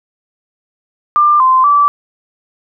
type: tone with pitch steps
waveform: sine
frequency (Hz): 1192 / 1037 / 1159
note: D6 / C6 / D6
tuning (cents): +25 / -16 / -23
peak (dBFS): -6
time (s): 1.16-1.88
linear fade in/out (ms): 0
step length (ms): 240
effects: none

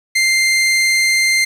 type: tone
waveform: sawtooth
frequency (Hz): 2093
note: C7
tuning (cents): 0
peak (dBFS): -8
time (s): 0.15-1.45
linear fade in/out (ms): 10
effects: low-pass 10000 Hz 12 dB/octave + 7-bit

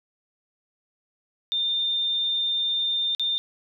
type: tone with dropouts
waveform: sine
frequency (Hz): 3609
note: A7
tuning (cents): +43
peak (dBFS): -22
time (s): 1.52-3.38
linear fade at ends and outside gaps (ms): 0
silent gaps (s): 3.149-3.196
effects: none

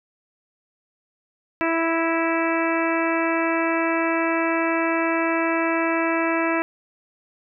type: harmonic tone with a mistuned harmonic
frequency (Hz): 329.6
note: E4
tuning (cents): 0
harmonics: 1 / 2 / 3 / 4 / 5 / 6 / 7 / 8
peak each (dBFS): -23 / -26 / -28 / -29 / -30 / -31 / -31 / -32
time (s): 1.61-6.62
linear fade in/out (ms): 0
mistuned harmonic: 6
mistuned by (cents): -17
effects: none

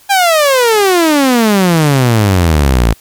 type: exponential sweep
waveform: sawtooth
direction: down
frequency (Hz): 813 to 53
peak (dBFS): -3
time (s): 0.09-2.94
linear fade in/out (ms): 20
effects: white hiss -44 dBFS RMS until 3 s + MP3 96 kbps

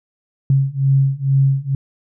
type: beating tone pair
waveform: sine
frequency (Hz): 135.1 / 137.3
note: C#3 / C#3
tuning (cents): -44 / -16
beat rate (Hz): 2.2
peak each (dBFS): -16 / -15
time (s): 0.5-1.75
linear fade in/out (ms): 2
effects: none

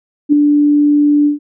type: tone with ADSR envelope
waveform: sine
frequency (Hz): 293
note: D4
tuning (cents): -4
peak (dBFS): -3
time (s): 0.29-1.39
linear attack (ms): 36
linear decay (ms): 3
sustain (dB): -4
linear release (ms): 130
effects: none

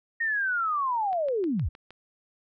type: linear sweep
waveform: sine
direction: down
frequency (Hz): 1866 to 48.95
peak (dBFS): -24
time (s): 0.2-1.69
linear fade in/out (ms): 10
type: click train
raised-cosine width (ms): 0.3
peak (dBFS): -30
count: 6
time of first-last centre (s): 1.13-1.906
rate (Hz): 6.44
effects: none

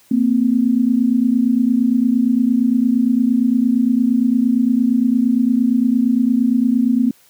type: tone pair together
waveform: sine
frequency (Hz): 230 / 258.7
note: A#3 / C4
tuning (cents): -23 / -19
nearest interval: major second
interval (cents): 204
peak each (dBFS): -15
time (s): 0.11-7.11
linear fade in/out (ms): 5
effects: white hiss -52 dBFS RMS until 7.29 s + high-pass 60 Hz 12 dB/octave

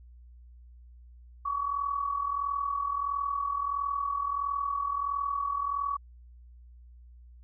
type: tone with amplitude modulation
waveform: sine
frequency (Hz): 1130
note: C#6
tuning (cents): +33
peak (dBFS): -25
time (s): 1.45-5.97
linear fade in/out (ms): 10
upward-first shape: sine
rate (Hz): 41.5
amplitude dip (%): 65
effects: added 60 Hz sine -49 dBFS peak until 7.43 s

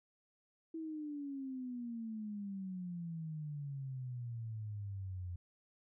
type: exponential sweep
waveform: sine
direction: down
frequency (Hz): 327.4 to 87.31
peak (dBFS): -40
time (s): 0.74-5.36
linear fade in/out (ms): 5
effects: none

